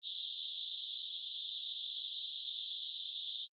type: band-pass noise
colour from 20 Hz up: pink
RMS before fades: -43 dBFS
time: 0.02-3.48 s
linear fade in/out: 50 ms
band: 3300 to 3800 Hz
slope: 96 dB/octave
effects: Opus 32 kbps